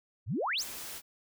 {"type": "exponential sweep", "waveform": "sine", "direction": "up", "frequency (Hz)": [80.8, 9310], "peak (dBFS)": -29, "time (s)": [0.26, 0.65], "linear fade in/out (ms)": 50}
{"type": "noise", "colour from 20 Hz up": "white", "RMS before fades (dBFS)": -42, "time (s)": [0.57, 1.02], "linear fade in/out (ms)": 50}
{"effects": []}